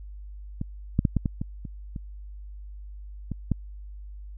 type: clicks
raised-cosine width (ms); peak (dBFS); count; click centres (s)
5; -16 / -8 / -8 / -10 / -12 / -16 / -23 / -22 / -17 / -10; 10; 0.614 / 0.991 / 1.052 / 1.167 / 1.258 / 1.415 / 1.652 / 1.962 / 3.317 / 3.517
effects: added 50 Hz sine -38 dBFS peak until 4.37 s